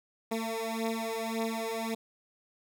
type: beating tone pair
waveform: 15% pulse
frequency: 224.4 / 226.2 Hz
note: A3 / A3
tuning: +34 / +48 cents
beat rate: 1.8 Hz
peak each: -28 dBFS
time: 0.31-1.95 s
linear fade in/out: 10 ms
effects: none